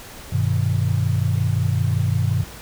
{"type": "chord", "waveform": "sine", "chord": "G augmented", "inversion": "none", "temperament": "equal", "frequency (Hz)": [98, 123.47, 155.56], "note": ["G2", "B2", "D#3"], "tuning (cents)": [0, 0, 0], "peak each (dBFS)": [-20, -21, -24], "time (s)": [0.32, 2.44], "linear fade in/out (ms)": 10, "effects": ["added 60 Hz sine -47 dBFS peak until 2.61 s", "pink hiss -39 dBFS RMS until 2.61 s"]}